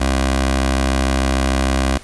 15% pulse tone with notch filter, 66.5 Hz, C2, 29 cents sharp, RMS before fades -17 dBFS, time 0-1.98 s, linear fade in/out 10 ms, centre 150 Hz, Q 0.88, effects pink hiss -40 dBFS RMS until 2.03 s + resampled to 24000 Hz

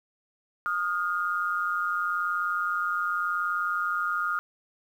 sine tone pair together, 1236 / 1416.9 Hz, D#6 / F6, -12 / +25 cents, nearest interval major second, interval 237 cents, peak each -28 dBFS, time 0.66-4.39 s, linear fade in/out 0 ms, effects 9-bit

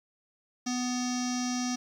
square tone with low-pass filter, 248.6 Hz, B3, 12 cents sharp, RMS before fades -31 dBFS, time 0.66-1.76 s, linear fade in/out 10 ms, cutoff 5800 Hz, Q 8.5, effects 10-bit

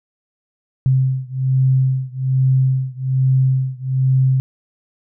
sine beating tone pair, 130.81 / 132.01 Hz, C3 / C3, 0 / +16 cents, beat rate 1.2 Hz, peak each -16 / -17 dBFS, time 0.86-4.4 s, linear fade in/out 0 ms, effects none

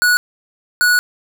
square tone pair in turn, 1466 / 1466 Hz, F#6 / F#6, -16 / -16 cents, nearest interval unison, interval 0 cents, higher neither, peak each -11 dBFS, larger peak neither, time 0.02-0.17 / 0.81-0.99 s, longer second, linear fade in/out 0 ms, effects none

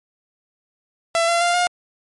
sawtooth tone with pitch steps, 670 / 683.3 / 696.8 / 710.7 Hz, E5 / F5 / F5 / F5, +28 / -38 / -4 / +30 cents, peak -12 dBFS, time 1.15-1.67 s, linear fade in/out 0 ms, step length 130 ms, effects MP3 48 kbps

